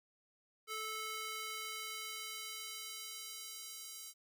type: tone with high-pass filter sweep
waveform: square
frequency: 436.3 Hz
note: A4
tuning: 15 cents flat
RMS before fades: -45 dBFS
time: 0.67-4.14 s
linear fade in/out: 50 ms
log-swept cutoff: 1100 to 5800 Hz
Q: 0.79
effects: none